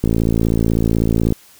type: click train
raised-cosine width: 3 ms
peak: -3 dBFS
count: 73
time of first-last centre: 0.04-1.323 s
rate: 56.1 Hz
effects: white hiss -47 dBFS RMS until 1.59 s